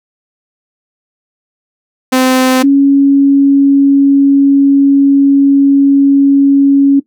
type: tone pair in turn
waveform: sawtooth / sine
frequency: 258 / 277.8 Hz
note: C4 / C#4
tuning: -24 / +4 cents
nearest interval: minor second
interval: 128 cents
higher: second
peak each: -3 dBFS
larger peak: neither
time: 2.12-2.63 / 2.63-7 s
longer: second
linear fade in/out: 10 ms
effects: noise-tail reverb RT60 0.1 s tail -17 dB re dry